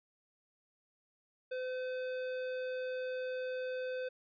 sine tone with tanh clipping, 510 Hz, C5, 44 cents flat, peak -38 dBFS, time 1.51-4.09 s, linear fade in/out 10 ms, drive 16 dB, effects resampled to 11025 Hz

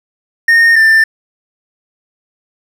triangle tone pair in turn, 1840 / 1783.5 Hz, A#6 / A6, -23 / +23 cents, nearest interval minor second, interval 54 cents, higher first, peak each -3 dBFS, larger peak neither, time 0.48-0.76 / 0.76-1.04 s, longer neither, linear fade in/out 5 ms, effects none

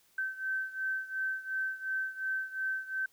sine beating tone pair, 1543 / 1545.8 Hz, G6 / G6, -28 / -25 cents, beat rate 2.8 Hz, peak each -34 / -37 dBFS, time 0.18-3.06 s, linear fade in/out 5 ms, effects white hiss -67 dBFS RMS until 3.12 s

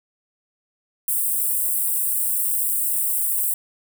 white high-pass noise, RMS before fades -22 dBFS, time 1.08-3.54 s, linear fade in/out 2 ms, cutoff 8000 Hz, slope 96 dB/octave, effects none

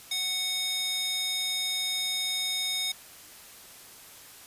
square tone with high-pass filter, 740 Hz, F#5, in tune, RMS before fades -30 dBFS, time 0.11-2.92 s, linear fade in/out 5 ms, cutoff 3400 Hz, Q 2.4, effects white hiss -49 dBFS RMS until 4.46 s + resampled to 32000 Hz

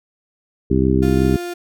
harmonic tone, 65.41 Hz, C2, in tune, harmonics 1 / 2 / 3 / 4 / 5 / 6, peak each -20 / -20 / -20 / -20 / -20 / -20 dBFS, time 0.7-1.37 s, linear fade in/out 10 ms
35% pulse tone, 350.7 Hz, F4, 7 cents sharp, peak -23 dBFS, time 1.02-1.54 s, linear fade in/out 10 ms
effects none

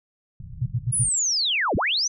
white low-pass noise, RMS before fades -38 dBFS, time 0.4-1.09 s, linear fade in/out 2 ms, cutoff 180 Hz, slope 96 dB/octave
sine tone bursts, 122.3 Hz, B2, 16 cents flat, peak -20 dBFS, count 4, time 0.61-1.044 s, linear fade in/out 10 ms, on 53 ms, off 74 ms
sine linear two-way sweep, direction down then up, 10548 to 31.43 to 6220 Hz, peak -20 dBFS, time 0.92-2.08 s, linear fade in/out 10 ms, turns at 1.76 s
effects none

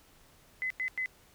sine tone bursts, 2027 Hz, B6, 45 cents sharp, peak -30 dBFS, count 3, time 0.62-1.059 s, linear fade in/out 0 ms, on 83 ms, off 95 ms, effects pink hiss -61 dBFS RMS until 1.34 s

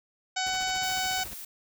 harmonic tone, 750 Hz, F#5, 23 cents sharp, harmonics 1 / 2 / 3 / 4 / 5 / 6 / 7 / 8 / 9 / 10, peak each -31 / -34 / -36 / -37 / -38 / -39 / -39 / -40 / -41 / -41 dBFS, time 0.36-1.24 s, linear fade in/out 10 ms
pink noise with tremolo, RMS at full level -43 dBFS, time 0.46-1.34 s, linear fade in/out 5 ms, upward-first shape sine, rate 14 Hz, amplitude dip 70%
blue noise, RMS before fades -41 dBFS, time 0.83-1.45 s, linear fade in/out 5 ms
effects none

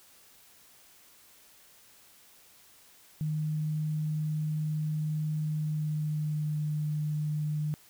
sine tone with pitch glide, 153.7 to 151.15 Hz, D#3 to D#3, -21 to -50 cents, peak -28 dBFS, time 3.21-7.74 s, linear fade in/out 0 ms, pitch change -29 cents, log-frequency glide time 5.4-6.61 s, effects white hiss -58 dBFS RMS until 7.89 s

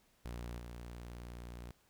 sawtooth tone with level steps, 59.4 Hz, A#1, 33 cents sharp, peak -38 / -42 dBFS, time 0.25-1.71 s, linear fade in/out 0 ms, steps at 0.58 s, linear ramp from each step 10 ms, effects pink hiss -71 dBFS RMS until 1.89 s

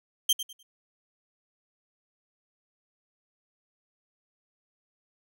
sawtooth tone with echo, 3145 Hz, G7, 5 cents sharp, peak -16 dBFS, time 0.29-0.33 s, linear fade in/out 5 ms, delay 100 ms, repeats 3, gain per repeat -12 dB, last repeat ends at 0.63 s, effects none

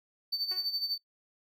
triangle tone with tremolo, 4551 Hz, C#8, 45 cents sharp, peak -27 dBFS, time 0.32-0.98 s, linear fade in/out 10 ms, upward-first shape sine, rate 12 Hz, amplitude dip 70%
10% pulse tone with exponential decay, 370 Hz, F#4, in tune, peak -35 dBFS, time 0.51-0.75 s, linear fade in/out 5 ms, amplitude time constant 52 ms
effects noise-tail reverb RT60 0.1 s tail -21 dB re dry

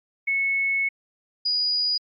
sine tone pair in turn, 2200 / 4908 Hz, C#7 / D#8, -14 / -25 cents, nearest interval octave + major second, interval 1389 cents, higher second, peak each -20 dBFS, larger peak neither, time 0.27-0.89 / 1.45-1.98 s, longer first, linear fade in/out 10 ms, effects MP3 48 kbps

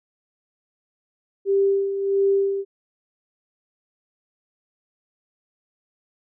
sine tone with tremolo, 394.1 Hz, G4, 9 cents sharp, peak -15 dBFS, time 1.45-2.65 s, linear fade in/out 50 ms, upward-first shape sine, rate 1.5 Hz, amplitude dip 60%, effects none

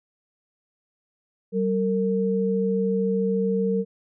sine tone pair together, 191.9 / 456.8 Hz, G3 / A#4, -37 / -35 cents, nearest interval octave + minor third, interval 1502 cents, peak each -23 dBFS, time 1.52-3.85 s, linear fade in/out 50 ms, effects none

